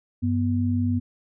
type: tone pair together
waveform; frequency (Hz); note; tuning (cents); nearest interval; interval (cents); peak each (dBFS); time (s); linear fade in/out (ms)
sine; 97.11 / 244.7; G2 / B3; -16 / -16; octave + major third; 1600; -23; 0.22-1; 20
effects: none